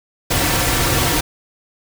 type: noise with comb filter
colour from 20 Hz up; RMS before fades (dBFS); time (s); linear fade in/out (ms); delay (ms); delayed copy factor
pink; -17; 0.3-1.21; 10; 4.8; -0.55
effects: none